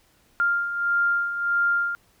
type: beating tone pair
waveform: sine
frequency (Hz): 1396.9 / 1398.5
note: F6 / F6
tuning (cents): 0 / +2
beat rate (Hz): 1.6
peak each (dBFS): -28 / -21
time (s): 0.4-1.95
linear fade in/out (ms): 0
effects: pink hiss -61 dBFS RMS until 2.2 s